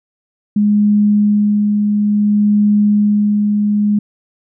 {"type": "tone with tremolo", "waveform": "sine", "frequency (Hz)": 207.7, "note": "G#3", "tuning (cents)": 0, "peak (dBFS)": -8, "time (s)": [0.56, 3.99], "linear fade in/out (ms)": 5, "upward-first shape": "sine", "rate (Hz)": 0.58, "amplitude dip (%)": 30, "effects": []}